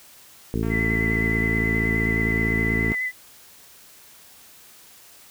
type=harmonic tone; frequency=55.5 Hz; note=A1; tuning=16 cents sharp; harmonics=1 / 2 / 3 / 4 / 5 / 6 / 7 / 8; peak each=-28 / -28 / -30 / -28 / -30 / -33 / -33 / -34 dBFS; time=0.54-2.92 s; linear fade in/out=0 ms
type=click train; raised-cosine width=0.5 ms; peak=-26 dBFS; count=529; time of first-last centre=0.63-2.946 s; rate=228 Hz
type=tone with vibrato; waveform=sine; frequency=2014 Hz; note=B6; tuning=33 cents sharp; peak=-23 dBFS; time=0.69-3.12 s; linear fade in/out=50 ms; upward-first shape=square; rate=9.5 Hz; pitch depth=17 cents each way
effects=white hiss -49 dBFS RMS until 5.3 s